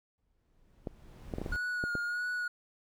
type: noise with exponential growth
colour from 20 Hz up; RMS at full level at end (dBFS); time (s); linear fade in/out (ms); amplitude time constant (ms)
brown; -38; 0.18-1.56; 0; 300
type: clicks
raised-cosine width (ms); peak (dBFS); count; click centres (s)
2; -22; 7; 0.872 / 1.338 / 1.384 / 1.416 / 1.462 / 1.839 / 1.953
type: tone with vibrato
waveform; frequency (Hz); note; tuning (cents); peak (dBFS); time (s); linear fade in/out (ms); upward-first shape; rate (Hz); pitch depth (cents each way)
triangle; 1446; F#6; -40; -30; 1.52-2.48; 5; sine; 1.6; 32
effects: none